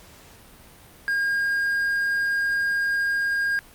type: tone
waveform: triangle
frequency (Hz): 1619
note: G#6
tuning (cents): -45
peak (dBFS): -19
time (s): 1.08-3.59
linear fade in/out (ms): 0
effects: pink hiss -49 dBFS RMS until 3.74 s + Opus 48 kbps